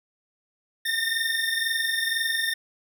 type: tone pair together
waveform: 25% pulse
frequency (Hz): 1805 / 1827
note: A6 / A#6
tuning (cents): +44 / -35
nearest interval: unison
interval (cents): 21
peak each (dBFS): -23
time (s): 0.85-2.54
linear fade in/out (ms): 10
effects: none